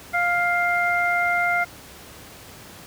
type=harmonic tone; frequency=701 Hz; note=F5; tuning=6 cents sharp; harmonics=1 / 2 / 3; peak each=-23 / -23 / -23 dBFS; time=0.13-1.65 s; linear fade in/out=20 ms; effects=pink hiss -43 dBFS RMS until 2.86 s + high-pass 60 Hz 12 dB/octave